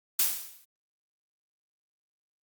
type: noise with exponential decay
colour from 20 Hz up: blue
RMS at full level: -21 dBFS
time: 0.19-0.65 s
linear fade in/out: 5 ms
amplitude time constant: 100 ms
effects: Opus 48 kbps